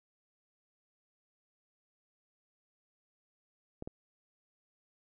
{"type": "clicks", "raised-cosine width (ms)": 2, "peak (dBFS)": -27, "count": 2, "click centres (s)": [3.824, 3.875], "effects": []}